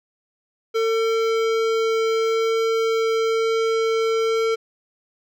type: tone with hard clipping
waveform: sine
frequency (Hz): 449.9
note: A4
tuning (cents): +39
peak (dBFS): -20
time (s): 0.74-4.56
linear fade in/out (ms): 20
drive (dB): 17
effects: none